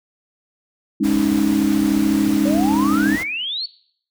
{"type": "chord", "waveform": "sine", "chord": "Ab suspended fourth", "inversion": "none", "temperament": "equal", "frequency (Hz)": [207.7, 277.2, 311.1], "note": ["Ab3", "Db4", "Eb4"], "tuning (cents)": [0, 0, 0], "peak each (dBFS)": -19, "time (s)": [1, 3.16], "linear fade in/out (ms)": 10}
{"type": "noise", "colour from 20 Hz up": "pink", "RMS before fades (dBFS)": -30, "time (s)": [1.03, 3.24], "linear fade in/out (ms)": 20}
{"type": "exponential sweep", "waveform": "sine", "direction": "up", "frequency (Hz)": [549, 4518], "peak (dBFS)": -22, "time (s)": [2.45, 3.66], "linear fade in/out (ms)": 5}
{"effects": ["noise-tail reverb RT60 0.6 s tail -19 dB re dry", "high-pass 60 Hz 12 dB/octave"]}